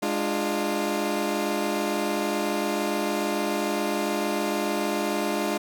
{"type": "chord", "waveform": "20% pulse", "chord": "D diminished", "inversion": "second", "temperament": "equal with one note detuned", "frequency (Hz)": [207.7, 298.1, 349.2], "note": ["Ab3", "D4", "F4"], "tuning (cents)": [0, 26, 0], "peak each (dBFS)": -24, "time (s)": [0.02, 5.58], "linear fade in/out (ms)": 10, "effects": []}